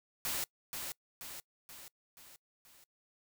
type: noise with echo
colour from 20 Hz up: white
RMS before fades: -36 dBFS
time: 0.25-0.44 s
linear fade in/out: 0 ms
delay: 480 ms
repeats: 5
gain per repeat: -5 dB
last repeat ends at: 2.84 s
effects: noise-tail reverb RT60 0.1 s tail -24 dB re dry